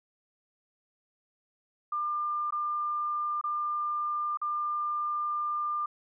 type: tone with dropouts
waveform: sine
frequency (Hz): 1198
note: D6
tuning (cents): +34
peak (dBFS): -28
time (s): 1.92-5.86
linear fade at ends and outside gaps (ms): 5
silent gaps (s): 2.507-2.523 / 3.413-3.439 / 4.373-4.415
effects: none